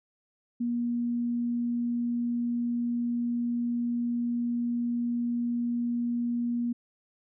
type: tone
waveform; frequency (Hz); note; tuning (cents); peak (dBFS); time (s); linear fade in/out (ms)
sine; 238.6; A#3; +41; -26; 0.6-6.73; 10
effects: none